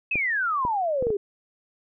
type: exponential sweep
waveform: sine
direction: down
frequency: 2641 to 390 Hz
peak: -22 dBFS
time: 0.11-1.17 s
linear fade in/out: 5 ms
type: clicks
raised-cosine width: 2 ms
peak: -18 dBFS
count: 5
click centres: 0.156 / 0.651 / 1.025 / 1.069 / 1.104 s
effects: none